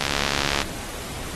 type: click train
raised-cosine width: 0.2 ms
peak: -4 dBFS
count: 44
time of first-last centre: 0.01-0.617 s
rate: 70.8 Hz
effects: pink hiss -34 dBFS RMS until 1.35 s + AAC 32 kbps